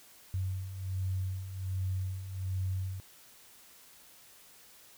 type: beating tone pair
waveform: sine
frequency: 93 / 94.3 Hz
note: F#2 / F#2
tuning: +9 / +33 cents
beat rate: 1.3 Hz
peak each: -39 / -33 dBFS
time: 0.34-3 s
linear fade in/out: 0 ms
effects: white hiss -57 dBFS RMS until 4.97 s